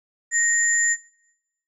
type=tone pair together; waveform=sine; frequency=1864.7 / 7126 Hz; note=A#6 / A8; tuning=0 / +21 cents; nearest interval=octave + major seventh; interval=2321 cents; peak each=-20 dBFS; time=0.31-0.97 s; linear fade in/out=50 ms; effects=noise-tail reverb RT60 0.9 s tail -21 dB re dry